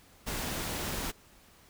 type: noise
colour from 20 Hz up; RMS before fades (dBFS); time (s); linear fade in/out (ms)
pink; -35; 0.26-1.12; 20
effects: pink hiss -59 dBFS RMS until 1.69 s